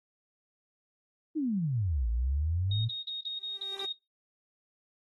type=exponential two-way sweep; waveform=sine; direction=down then up; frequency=329.6 to 54.8 to 117.4 Hz; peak=-27 dBFS; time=1.35-2.89 s; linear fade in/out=20 ms; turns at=2.08 s
type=tone bursts; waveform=sine; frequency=3729 Hz; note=A#7; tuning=in tune; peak=-33 dBFS; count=7; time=2.71-3.93 s; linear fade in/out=5 ms; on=140 ms; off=40 ms
type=tone with exponential growth; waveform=sawtooth; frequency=392 Hz; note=G4; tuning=in tune; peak=-35 dBFS; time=3.29-3.85 s; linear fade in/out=1 ms; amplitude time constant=120 ms
effects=noise-tail reverb RT60 0.2 s tail -18 dB re dry + AAC 32 kbps